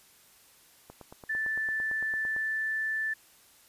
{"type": "click train", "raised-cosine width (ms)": 1, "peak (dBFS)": -31, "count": 14, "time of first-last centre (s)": [0.9, 2.364], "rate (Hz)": 8.88}
{"type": "tone", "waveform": "sine", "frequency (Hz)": 1760, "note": "A6", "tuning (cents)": 0, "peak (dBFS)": -28, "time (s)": [1.29, 3.14], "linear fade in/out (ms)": 10}
{"effects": ["white hiss -59 dBFS RMS until 3.68 s", "resampled to 32000 Hz"]}